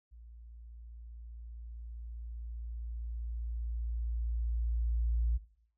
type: tone with level ramp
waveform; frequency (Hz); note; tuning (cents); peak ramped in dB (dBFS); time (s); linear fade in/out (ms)
sine; 57.6; A#1; -20; -50 to -26; 0.11-5.38; 20
effects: noise-tail reverb RT60 0.6 s tail -17 dB re dry + tanh soft clip ceiling -23 dBFS